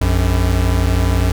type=tone pair together; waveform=square; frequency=58.46 / 90.6 Hz; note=A#1 / F#2; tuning=+6 / -36 cents; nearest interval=minor sixth; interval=758 cents; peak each=-16 dBFS; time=0.01-1.32 s; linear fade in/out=5 ms; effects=none